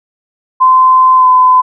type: tone with pitch glide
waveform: sine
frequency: 1031 to 1015.6 Hz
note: C6 to B5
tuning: -26 to +48 cents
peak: -3 dBFS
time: 0.6-1.62 s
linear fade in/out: 20 ms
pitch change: -26 cents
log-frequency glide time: 1.16-1.27 s
effects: none